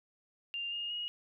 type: tone with pitch steps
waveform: sine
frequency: 2794 / 2838 / 2883 Hz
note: F7 / F7 / F#7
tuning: 0 / +27 / -46 cents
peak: -35 dBFS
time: 0.54-1.08 s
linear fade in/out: 0 ms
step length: 180 ms
effects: none